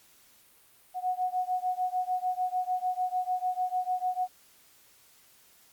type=beating tone pair; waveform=sine; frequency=731 / 737.7 Hz; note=F#5 / F#5; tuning=-21 / -5 cents; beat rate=6.7 Hz; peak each=-30 / -31 dBFS; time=0.94-4.28 s; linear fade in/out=50 ms; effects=white hiss -60 dBFS RMS until 5.72 s + Opus 48 kbps